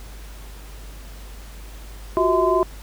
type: tone cluster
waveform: sine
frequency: 355 / 377.6 / 647 / 1027 Hz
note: F4 / F#4 / E5 / C6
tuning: +28 / +35 / -32 / -33 cents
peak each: -21 dBFS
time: 2.17-2.63 s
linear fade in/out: 0 ms
effects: added 50 Hz sine -36 dBFS peak until 2.82 s + pink hiss -45 dBFS RMS until 2.82 s

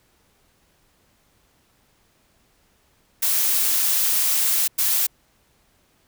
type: noise bursts at uneven times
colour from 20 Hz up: blue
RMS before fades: -20 dBFS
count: 2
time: 3.22-4.68 / 4.78-5.07 s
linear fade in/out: 10 ms
effects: pink hiss -62 dBFS RMS until 6.07 s

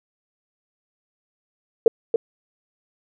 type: tone with echo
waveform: sine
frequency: 458.6 Hz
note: A#4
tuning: 28 cents flat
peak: -8 dBFS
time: 1.86-1.88 s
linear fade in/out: 2 ms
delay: 280 ms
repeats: 1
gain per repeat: -6 dB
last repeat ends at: 2.16 s
effects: none

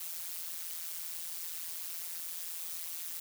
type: noise with amplitude modulation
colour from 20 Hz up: blue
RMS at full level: -37 dBFS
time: 0-3.2 s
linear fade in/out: 5 ms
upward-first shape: sine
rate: 168 Hz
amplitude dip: 85%
effects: none

